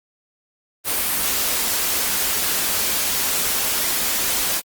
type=band-stop noise; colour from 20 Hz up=white; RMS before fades=-21 dBFS; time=0.84-4.62 s; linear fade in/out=50 ms; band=100 to 160 Hz; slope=96 dB/octave; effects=Opus 32 kbps